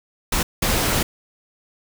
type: noise bursts at uneven times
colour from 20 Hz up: pink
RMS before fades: -20 dBFS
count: 2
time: 0.32-0.43 / 0.62-1.03 s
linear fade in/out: 5 ms
effects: none